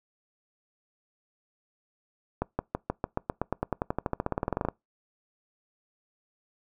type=accelerating click train; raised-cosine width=1 ms; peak=-13 dBFS; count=27; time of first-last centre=2.42-4.686 s; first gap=170 ms; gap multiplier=0.94; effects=noise-tail reverb RT60 0.2 s tail -25 dB re dry